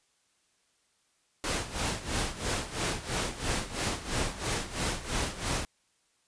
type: noise with tremolo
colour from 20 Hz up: pink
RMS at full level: -29 dBFS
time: 1.44-5.65 s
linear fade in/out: 0 ms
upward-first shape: sine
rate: 3 Hz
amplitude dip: 80%
effects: white hiss -71 dBFS RMS until 6.27 s + resampled to 22050 Hz